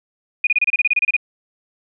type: tone bursts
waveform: sine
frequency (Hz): 2456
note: D#7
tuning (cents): -23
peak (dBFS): -12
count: 13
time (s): 0.44-1.166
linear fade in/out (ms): 5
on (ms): 30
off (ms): 28
effects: none